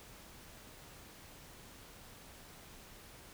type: silence
effects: pink hiss -55 dBFS RMS until 3.33 s